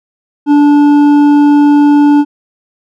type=tone with hard clipping; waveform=sine; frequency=291.1 Hz; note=D4; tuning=15 cents flat; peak=-5 dBFS; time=0.46-2.25 s; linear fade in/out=50 ms; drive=7 dB; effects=none